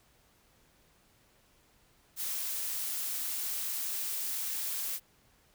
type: noise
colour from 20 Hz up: blue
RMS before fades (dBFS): -35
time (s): 2.16-5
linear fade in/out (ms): 50
effects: pink hiss -66 dBFS RMS until 5.54 s